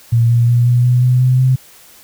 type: tone with pitch steps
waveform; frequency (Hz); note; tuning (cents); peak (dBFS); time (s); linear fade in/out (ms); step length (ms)
sine; 116.6 / 118.36 / 120.16 / 121.97 / 123.82 / 125.69 / 127.59 / 129.53; A#2 / A#2 / B2 / B2 / B2 / B2 / C3 / C3; +1 / +27 / -47 / -21 / +5 / +31 / -43 / -17; -8; 0.12-1.56; 10; 180
effects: white hiss -43 dBFS RMS until 2.03 s